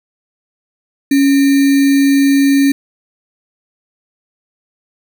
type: tone with sample-and-hold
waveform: sine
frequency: 277.2 Hz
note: C#4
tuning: in tune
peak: -7 dBFS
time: 1.11-2.72 s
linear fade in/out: 5 ms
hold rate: 2100 Hz
effects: none